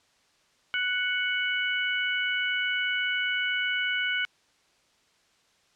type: harmonic tone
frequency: 741 Hz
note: F#5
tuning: 2 cents sharp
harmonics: 2 / 3 / 4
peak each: -28 / -30 / -31 dBFS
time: 0.74-4.25 s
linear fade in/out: 0 ms
effects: white hiss -65 dBFS RMS until 5.75 s + low-pass 6000 Hz 12 dB/octave